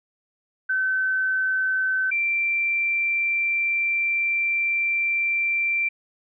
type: tone pair in turn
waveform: sine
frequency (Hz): 1529 / 2354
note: G6 / D7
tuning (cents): -44 / +3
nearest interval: perfect fifth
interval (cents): 747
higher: second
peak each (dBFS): -20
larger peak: neither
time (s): 0.69-2.11 / 2.11-5.89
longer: second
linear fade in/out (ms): 10
effects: none